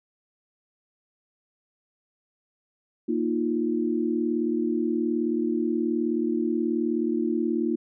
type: chord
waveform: sine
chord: Bb suspended fourth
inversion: none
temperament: just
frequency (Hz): 233.1 / 310.8 / 349.6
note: Bb3 / Eb4 / F4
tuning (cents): 0 / -2 / +2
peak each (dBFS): -27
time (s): 3.08-7.76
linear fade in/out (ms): 10
effects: none